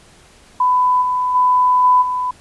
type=tone with level steps; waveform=sine; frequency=1000 Hz; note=B5; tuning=21 cents sharp; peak=-11 / -15 / -10 / -8 / -17 dBFS; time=0.6-2.31 s; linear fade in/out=5 ms; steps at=1.01 / 1.34 / 1.83 / 2.01 s; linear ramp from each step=20 ms; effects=pink hiss -47 dBFS RMS until 2.4 s + resampled to 24000 Hz